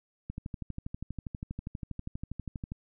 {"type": "click train", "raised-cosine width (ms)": 5, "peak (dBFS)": -24, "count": 31, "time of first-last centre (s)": [0.3, 2.719], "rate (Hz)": 12.4, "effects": []}